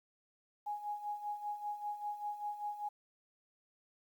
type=tone with tremolo; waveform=sine; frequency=830.6 Hz; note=G#5; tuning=in tune; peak=-35 dBFS; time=0.66-2.89 s; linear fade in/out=10 ms; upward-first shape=sine; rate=5.1 Hz; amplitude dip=70%; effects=11-bit